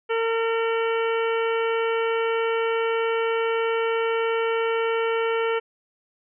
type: harmonic tone with a mistuned harmonic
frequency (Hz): 455.4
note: A#4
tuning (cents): -40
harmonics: 1 / 2 / 3 / 4 / 5 / 6 / 7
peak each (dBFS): -22 / -31 / -30 / -35 / -34 / -38 / -38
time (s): 0.09-5.6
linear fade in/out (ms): 20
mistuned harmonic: 7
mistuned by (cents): -90
effects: none